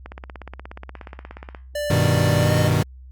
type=click train; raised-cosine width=0.5 ms; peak=-20 dBFS; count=26; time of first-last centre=0.06-1.548 s; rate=16.8 Hz
type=tone with pitch glide; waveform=square; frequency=589 to 608.7 Hz; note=D5 to D#5; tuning=+5 to -38 cents; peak=-24 dBFS; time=1.75-2.68 s; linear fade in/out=5 ms; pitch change=+57 cents; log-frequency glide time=2.38-2.53 s
type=chord; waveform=40% pulse; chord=G augmented; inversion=none; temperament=equal; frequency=98 / 123.47 / 155.56 Hz; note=G2 / B2 / D#3; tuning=0 / 0 / 0 cents; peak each=-20 dBFS; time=1.9-2.83 s; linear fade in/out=5 ms
effects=added 64 Hz sine -39 dBFS peak until 3.11 s + Opus 48 kbps